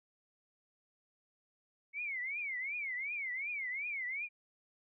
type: tone with vibrato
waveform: sine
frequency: 2192 Hz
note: C#7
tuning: 20 cents flat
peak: -36 dBFS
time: 1.93-4.29 s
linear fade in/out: 50 ms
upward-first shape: triangle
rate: 2.7 Hz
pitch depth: 220 cents each way
effects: none